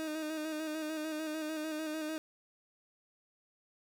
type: tone with vibrato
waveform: 30% pulse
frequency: 311.1 Hz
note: D#4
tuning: in tune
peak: -33 dBFS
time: 0-2.18 s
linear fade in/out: 0 ms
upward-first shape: square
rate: 6.7 Hz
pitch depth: 30 cents each way
effects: none